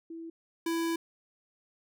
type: tone pair in turn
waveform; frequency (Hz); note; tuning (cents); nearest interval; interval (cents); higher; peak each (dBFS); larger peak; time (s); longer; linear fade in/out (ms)
sine / square; 329.6 / 331.9; E4 / E4; 0 / +12; unison; 12; second; -39 / -29; second; 0.1-0.3 / 0.66-0.96; second; 5
effects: none